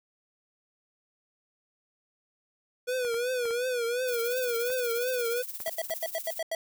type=tone with vibrato; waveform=square; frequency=486.7 Hz; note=B4; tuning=25 cents flat; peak=-28 dBFS; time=2.87-5.43 s; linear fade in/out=20 ms; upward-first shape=triangle; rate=2.8 Hz; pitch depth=110 cents each way
type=clicks; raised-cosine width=0.5 ms; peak=-29 dBFS; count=8; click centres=3.049 / 3.143 / 3.455 / 3.508 / 4.702 / 5.603 / 5.678 / 5.898 s
type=noise with tremolo; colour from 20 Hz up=violet; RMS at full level=-35 dBFS; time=4.07-6.4 s; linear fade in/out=20 ms; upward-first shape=triangle; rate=17 Hz; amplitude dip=80%
type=tone bursts; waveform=square; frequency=654 Hz; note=E5; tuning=14 cents flat; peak=-29 dBFS; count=8; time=5.66-6.55 s; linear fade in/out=2 ms; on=36 ms; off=86 ms
effects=none